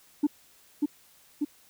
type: tone with echo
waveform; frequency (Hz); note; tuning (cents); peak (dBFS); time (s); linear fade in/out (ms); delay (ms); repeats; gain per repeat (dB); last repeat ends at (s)
sine; 293.7; D4; 0; -17; 0.23-0.27; 10; 590; 2; -3; 1.45
effects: tanh soft clip ceiling -18 dBFS + white hiss -59 dBFS RMS until 1.69 s